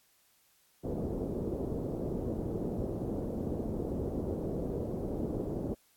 white low-pass noise, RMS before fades -35 dBFS, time 0.83-5.75 s, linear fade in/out 20 ms, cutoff 470 Hz, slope 24 dB/octave, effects white hiss -68 dBFS RMS until 5.96 s + AAC 64 kbps

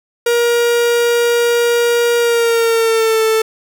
45% pulse tone with pitch glide, 473.8 to 442.1 Hz, A#4 to A4, +28 to +8 cents, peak -11 dBFS, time 0.26-3.42 s, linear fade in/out 5 ms, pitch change -120 cents, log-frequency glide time 2.18-3.23 s, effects none

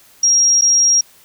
sine tone with dropouts, 5630 Hz, F8, 13 cents sharp, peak -9 dBFS, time 0.23-1.01 s, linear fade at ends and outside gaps 5 ms, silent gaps 0.612-0.62 s, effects white hiss -48 dBFS RMS until 1.24 s

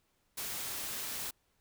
white noise, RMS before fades -39 dBFS, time 0.37-1.31 s, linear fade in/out 10 ms, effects pink hiss -75 dBFS RMS until 1.6 s

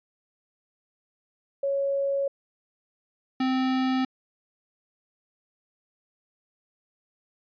sine / square tone pair in turn, 554.4 / 259.8 Hz, C#5 / C4, 0 / -12 cents, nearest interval octave + minor second, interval 1312 cents, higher first, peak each -23 dBFS, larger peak neither, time 1.63-2.28 / 3.4-4.05 s, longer neither, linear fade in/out 5 ms, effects resampled to 11025 Hz

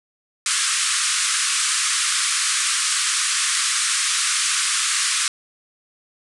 white band-pass noise, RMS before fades -21 dBFS, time 0.46-5.28 s, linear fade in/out 2 ms, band 1100 to 10000 Hz, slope 96 dB/octave, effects none

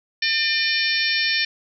harmonic tone with a mistuned harmonic, 601 Hz, D5, 40 cents sharp, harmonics 3 / 4 / 5 / 6 / 7 / 8 / 9, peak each -24 / -24 / -29 / -28 / -28 / -29 / -26 dBFS, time 0.22-1.45 s, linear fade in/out 5 ms, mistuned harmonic 8, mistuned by -60 cents, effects none

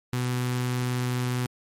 sawtooth tone with notch filter, 124.6 Hz, B2, 16 cents sharp, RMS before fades -27 dBFS, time 0.13-1.46 s, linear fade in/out 0 ms, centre 590 Hz, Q 1.5, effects MP3 64 kbps

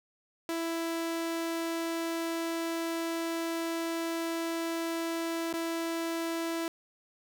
sawtooth tone with dropouts, 331.5 Hz, E4, 10 cents sharp, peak -27 dBFS, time 0.49-6.68 s, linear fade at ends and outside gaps 1 ms, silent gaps 5.529-5.538 s, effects none

